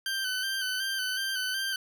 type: tone with vibrato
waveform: 20% pulse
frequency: 1542 Hz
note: G6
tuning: 29 cents flat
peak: -24 dBFS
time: 0.06-1.76 s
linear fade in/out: 2 ms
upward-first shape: square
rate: 2.7 Hz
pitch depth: 35 cents each way
effects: none